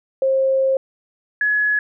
sine tone pair in turn, 533 / 1692.2 Hz, C5 / G#6, +32 / +32 cents, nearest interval octave + minor sixth, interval 2000 cents, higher second, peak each -14 / -15 dBFS, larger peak first, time 0.22-0.77 / 1.41-1.79 s, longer first, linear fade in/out 2 ms, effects none

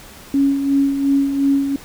sine tone with tremolo, 277.2 Hz, C#4, in tune, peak -11 dBFS, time 0.34-1.76 s, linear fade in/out 2 ms, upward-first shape sine, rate 2.8 Hz, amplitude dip 55%, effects pink hiss -40 dBFS RMS until 1.84 s

